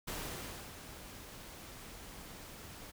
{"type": "noise with ADSR envelope", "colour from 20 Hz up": "pink", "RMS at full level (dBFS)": -40, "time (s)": [0.07, 2.92], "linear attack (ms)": 12, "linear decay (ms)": 620, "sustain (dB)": -10, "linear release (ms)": 23, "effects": []}